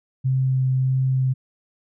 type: tone with vibrato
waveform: sine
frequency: 130.81 Hz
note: C3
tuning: in tune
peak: -17 dBFS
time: 0.24-1.34 s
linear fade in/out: 20 ms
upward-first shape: sine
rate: 1.6 Hz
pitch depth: 8 cents each way
effects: none